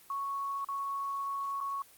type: tone with dropouts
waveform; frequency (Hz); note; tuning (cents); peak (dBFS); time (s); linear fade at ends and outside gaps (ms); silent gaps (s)
sine; 1108.7; C#6; 0; -32; 0.1-1.82; 2; 0.646-0.686 / 1.604-1.61
effects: white hiss -58 dBFS RMS until 1.97 s + Opus 24 kbps